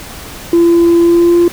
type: tone with pitch glide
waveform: sine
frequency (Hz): 340 to 345.5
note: F4 to F4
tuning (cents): -46 to -19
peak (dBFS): -3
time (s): 0.53-1.48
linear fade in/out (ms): 2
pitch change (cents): +27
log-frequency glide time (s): 1.01-1.36
effects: tanh soft clip ceiling -3 dBFS + pink hiss -29 dBFS RMS until 1.52 s